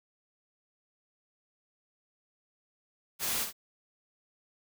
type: noise with echo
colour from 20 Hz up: white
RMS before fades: -32 dBFS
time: 3.19-3.47 s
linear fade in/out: 50 ms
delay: 59 ms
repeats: 1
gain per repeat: -7 dB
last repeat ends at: 3.529 s
effects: none